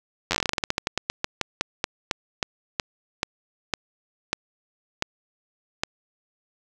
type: slowing click train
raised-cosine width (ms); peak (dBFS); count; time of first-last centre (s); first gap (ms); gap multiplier
0.2; -5; 30; 0.31-5.835; 10; 1.17
effects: none